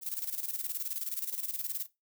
violet noise with tremolo, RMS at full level -34 dBFS, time 0.01-1.87 s, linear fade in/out 50 ms, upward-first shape square, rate 19 Hz, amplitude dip 70%, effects noise-tail reverb RT60 0.2 s tail -17 dB re dry

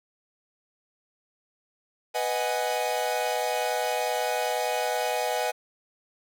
45% pulse chord, G# minor seventh, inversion first, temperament equal, 493.9 / 622.3 / 740 / 830.6 Hz, B4 / D#5 / F#5 / G#5, 0 / 0 / 0 / 0 cents, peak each -31 dBFS, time 2.14-5.52 s, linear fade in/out 20 ms, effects none

